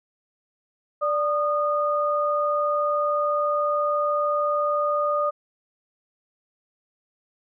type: tone pair together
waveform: sine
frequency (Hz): 587.3 / 1226.6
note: D5 / D#6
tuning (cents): 0 / -25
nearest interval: octave + minor second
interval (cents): 1275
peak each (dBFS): -23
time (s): 1.01-5.31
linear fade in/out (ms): 20
effects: none